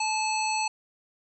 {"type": "harmonic tone", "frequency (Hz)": 868, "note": "A5", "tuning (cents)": -24, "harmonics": [1, 3, 5, 7, 9], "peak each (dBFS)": [-27, -31, -34, -39, -35], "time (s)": [0, 0.68], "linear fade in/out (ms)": 5, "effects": []}